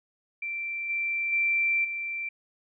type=tone with level steps; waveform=sine; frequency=2349 Hz; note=D7; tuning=in tune; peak=-30 / -26 / -22 / -30 dBFS; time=0.42-2.29 s; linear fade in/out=5 ms; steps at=0.89 / 1.32 / 1.84 s; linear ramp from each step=10 ms; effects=none